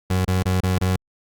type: tone bursts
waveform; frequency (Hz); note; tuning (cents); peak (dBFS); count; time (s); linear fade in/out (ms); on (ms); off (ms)
30% pulse; 92.5; F#2; 0; -15; 5; 0.1-0.962; 5; 150; 28
effects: Opus 48 kbps